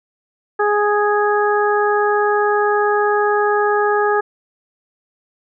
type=harmonic tone; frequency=415.3 Hz; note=G#4; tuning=in tune; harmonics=1 / 2 / 3 / 4; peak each=-16 / -19 / -21 / -22 dBFS; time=0.59-4.21 s; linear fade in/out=10 ms; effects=none